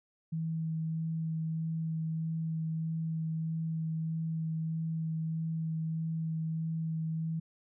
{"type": "tone with vibrato", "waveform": "sine", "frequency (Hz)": 161.1, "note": "E3", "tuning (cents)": -39, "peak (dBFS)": -31, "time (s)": [0.32, 7.4], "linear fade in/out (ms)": 10, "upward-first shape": "sine", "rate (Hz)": 1.6, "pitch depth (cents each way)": 10, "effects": []}